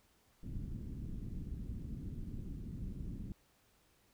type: low-pass noise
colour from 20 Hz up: pink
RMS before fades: -43 dBFS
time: 0.43-3.32 s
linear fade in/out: 2 ms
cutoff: 260 Hz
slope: 24 dB/octave
effects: pink hiss -71 dBFS RMS until 4.13 s